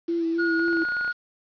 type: tone with vibrato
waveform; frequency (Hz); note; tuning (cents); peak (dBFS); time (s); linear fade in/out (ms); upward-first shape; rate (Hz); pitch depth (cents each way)
sine; 333.7; E4; +21; -22; 0.08-0.84; 10; sine; 3.7; 28
type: tone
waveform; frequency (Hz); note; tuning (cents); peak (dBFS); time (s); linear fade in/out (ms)
triangle; 1443; F#6; -44; -22; 0.38-1.13; 20
type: clicks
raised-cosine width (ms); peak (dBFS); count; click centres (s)
0.5; -25; 12; 0.595 / 0.682 / 0.73 / 0.77 / 0.82 / 0.851 / 0.887 / 0.921 / 0.968 / 1.011 / 1.047 / 1.078
effects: resampled to 11025 Hz + 8-bit